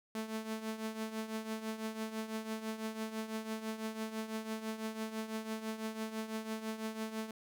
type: tone with tremolo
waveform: sawtooth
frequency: 220 Hz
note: A3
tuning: in tune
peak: -31 dBFS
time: 0.15-7.31 s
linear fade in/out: 2 ms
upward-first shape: triangle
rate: 6 Hz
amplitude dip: 75%
effects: none